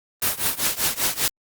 white noise with tremolo, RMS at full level -19 dBFS, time 0.22-1.28 s, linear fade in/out 2 ms, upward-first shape triangle, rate 5.1 Hz, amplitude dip 95%, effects Opus 32 kbps

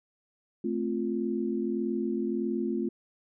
sine chord, F major, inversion first, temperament equal, 220 / 261.6 / 349.2 Hz, A3 / C4 / F4, 0 / 0 / 0 cents, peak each -31 / -33 / -31 dBFS, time 0.64-2.89 s, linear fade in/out 5 ms, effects none

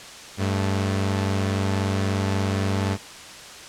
sawtooth tone pair together, 97 / 217.8 Hz, G2 / A3, -18 / -17 cents, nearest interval octave + major second, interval 1401 cents, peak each -18 / -25 dBFS, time 0.37-2.98 s, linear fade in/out 50 ms, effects white hiss -40 dBFS RMS until 3.68 s + low-pass 7000 Hz 12 dB/octave

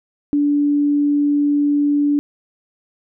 sine tone, 290 Hz, D4, 22 cents flat, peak -13 dBFS, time 0.33-2.19 s, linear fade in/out 0 ms, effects none

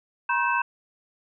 sine tone cluster, 958 / 1069 / 1547 / 2630 Hz, A#5 / C6 / G6 / E7, +47 / +37 / -23 / -5 cents, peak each -25 / -28 / -26 / -29 dBFS, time 0.29-0.62 s, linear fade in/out 5 ms, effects none

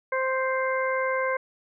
harmonic tone, 523.3 Hz, C5, in tune, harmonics 1 / 2 / 3 / 4, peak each -26 / -29 / -31 / -32 dBFS, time 0.12-1.37 s, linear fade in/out 5 ms, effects none

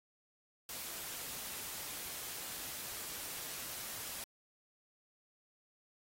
white noise, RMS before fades -44 dBFS, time 0.69-4.24 s, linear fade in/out 2 ms, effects AAC 48 kbps

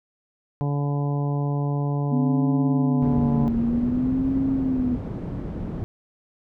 harmonic tone, 143.3 Hz, D3, 42 cents flat, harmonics 1 / 2 / 3 / 4 / 5 / 6 / 7, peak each -22 / -31 / -34 / -38 / -37 / -39 / -40 dBFS, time 0.61-3.48 s, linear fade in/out 0 ms
sine tone with vibrato, 249.5 Hz, B3, 18 cents sharp, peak -20 dBFS, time 2.11-4.97 s, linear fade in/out 20 ms, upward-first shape sine, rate 0.54 Hz, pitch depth 130 cents each way
white low-pass noise, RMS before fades -30 dBFS, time 3.02-5.84 s, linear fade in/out 0 ms, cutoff 220 Hz, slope 12 dB/octave
effects none

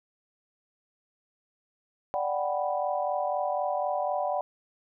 sine chord, G major seventh, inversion second, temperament equal, 587.3 / 740 / 784 / 987.8 Hz, D5 / F#5 / G5 / B5, 0 / 0 / 0 / 0 cents, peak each -30 / -30 / -34 / -35 dBFS, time 2.14-4.41 s, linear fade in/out 0 ms, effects none

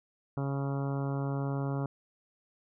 harmonic tone, 138.59 Hz, C#3, in tune, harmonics 1 / 2 / 3 / 4 / 5 / 6 / 7 / 8 / 9 / 10, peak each -31 / -37 / -41 / -43 / -45 / -47 / -48 / -49 / -50 / -51 dBFS, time 0.37-1.86 s, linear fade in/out 2 ms, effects none

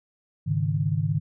sine chord, Ab suspended fourth, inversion none, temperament equal, 103.83 / 138.59 / 155.56 Hz, Ab2 / Db3 / Eb3, 0 / 0 / 0 cents, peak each -27 / -27 / -25 dBFS, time 0.46-1.2 s, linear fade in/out 20 ms, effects none

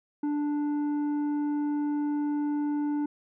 sine tone with tanh clipping, 293.7 Hz, D4, in tune, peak -27 dBFS, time 0.23-3.06 s, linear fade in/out 5 ms, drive 7 dB, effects none

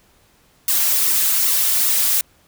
blue noise with flanger, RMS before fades -17 dBFS, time 0.68-2.21 s, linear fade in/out 2 ms, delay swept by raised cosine 1.2 to 4.9 ms, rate 2.5 Hz, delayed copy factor -0.9, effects pink hiss -56 dBFS RMS until 2.47 s

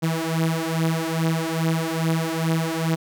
sawtooth beating tone pair, 161.5 / 163.9 Hz, E3 / E3, -35 / -10 cents, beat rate 2.4 Hz, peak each -20 dBFS, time 0.02-2.96 s, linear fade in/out 20 ms, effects none

